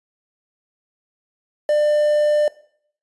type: tone with quantisation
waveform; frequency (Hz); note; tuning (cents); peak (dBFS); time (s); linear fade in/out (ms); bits
triangle; 597; D5; +28; -12; 1.69-2.48; 2; 6
effects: noise-tail reverb RT60 0.6 s tail -19 dB re dry + resampled to 24000 Hz